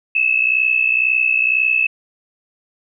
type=tone pair together; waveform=sine; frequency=2575 / 2637 Hz; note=E7 / E7; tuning=-41 / 0 cents; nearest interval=unison; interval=41 cents; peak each=-16 dBFS; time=0.15-1.87 s; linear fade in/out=5 ms; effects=none